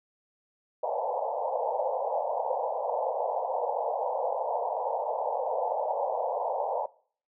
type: band-pass noise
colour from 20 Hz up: pink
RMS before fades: -30 dBFS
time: 0.83-6.86 s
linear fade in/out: 5 ms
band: 480 to 950 Hz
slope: 96 dB/octave
effects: noise-tail reverb RT60 0.5 s tail -21 dB re dry